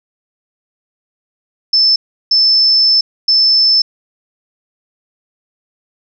sine tone bursts at uneven times, 5274 Hz, E8, in tune, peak -7 dBFS, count 3, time 1.73-1.96 / 2.31-3.01 / 3.28-3.82 s, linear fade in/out 5 ms, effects none

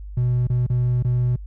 triangle tone with dropouts, 123.47 Hz, B2, in tune, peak -14 dBFS, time 0.17-1.36 s, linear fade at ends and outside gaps 5 ms, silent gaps 0.471-0.499 / 0.666-0.699 / 1.026-1.047 s, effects tanh soft clip ceiling -12 dBFS + added 50 Hz sine -32 dBFS peak until 1.46 s

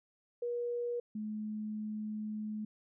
sine tone pair in turn, 479.8 / 213.7 Hz, A#4 / G#3, +50 / +50 cents, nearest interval octave + major second, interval 1400 cents, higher first, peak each -33 / -36 dBFS, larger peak first, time 0.42-1 / 1.15-2.65 s, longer second, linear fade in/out 5 ms, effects none

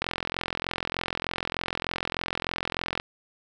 click train, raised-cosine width 0.3 ms, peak -11 dBFS, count 130, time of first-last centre 0.02-2.999 s, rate 43.3 Hz, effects none

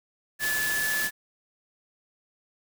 sine tone in noise, 1727 Hz, A6, 33 cents flat, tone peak -26 dBFS, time 0.39-1.11 s, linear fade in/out 50 ms, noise white, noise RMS -31 dBFS, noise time 0.39-1.11 s, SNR +2 dB, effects none

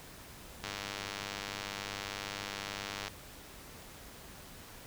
click train, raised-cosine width 0.2 ms, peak -20 dBFS, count 245, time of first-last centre 0.64-3.08 s, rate 100 Hz, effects pink hiss -51 dBFS RMS until 4.86 s

